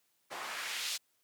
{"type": "noise with band-pass filter sweep", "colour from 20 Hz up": "white", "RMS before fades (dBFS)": -39, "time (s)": [0.3, 0.98], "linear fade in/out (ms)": 20, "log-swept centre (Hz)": [770, 4600], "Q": 1.1, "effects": ["white hiss -75 dBFS RMS until 1.23 s", "high-pass 100 Hz 12 dB/octave"]}